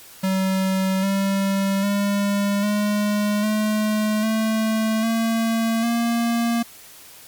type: tone with pitch steps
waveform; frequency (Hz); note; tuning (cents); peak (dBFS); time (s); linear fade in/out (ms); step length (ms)
square; 190 / 195.68 / 201.5 / 207.6 / 213.8 / 220.2 / 226.7 / 233.5; F#3 / G3 / G3 / G#3 / A3 / A3 / A#3 / A#3; +46 / -3 / +48 / 0 / -49 / +2 / -48 / +3; -19; 0.23-6.63; 10; 800
effects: white hiss -44 dBFS RMS until 7.27 s + MP3 96 kbps